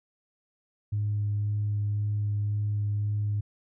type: tone with vibrato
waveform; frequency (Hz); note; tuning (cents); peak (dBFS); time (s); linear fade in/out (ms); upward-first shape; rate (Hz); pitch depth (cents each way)
sine; 103.83; G#2; 0; -24; 0.92-3.41; 10; sine; 1.9; 9
effects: tanh soft clip ceiling -21 dBFS